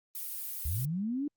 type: noise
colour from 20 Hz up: violet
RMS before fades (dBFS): -38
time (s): 0.15-0.85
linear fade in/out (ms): 2
type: linear sweep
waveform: sine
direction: up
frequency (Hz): 65 to 300.8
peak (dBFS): -30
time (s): 0.65-1.28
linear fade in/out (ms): 5
effects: Opus 32 kbps